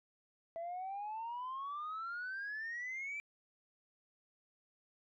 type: exponential sweep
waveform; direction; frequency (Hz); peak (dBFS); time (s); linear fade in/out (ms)
sine; up; 659.3 to 2353; -38; 0.56-3.2; 0
effects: tanh soft clip ceiling -37 dBFS